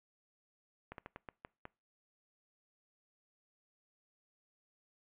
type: slowing click train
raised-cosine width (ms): 0.5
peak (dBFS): -30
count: 7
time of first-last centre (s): 0.92-1.654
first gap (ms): 62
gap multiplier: 1.27
effects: noise-tail reverb RT60 0.3 s tail -24 dB re dry + resampled to 8000 Hz